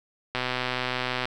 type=click train; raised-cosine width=0.3 ms; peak=-11 dBFS; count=115; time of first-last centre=0.35-1.255 s; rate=126 Hz; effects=none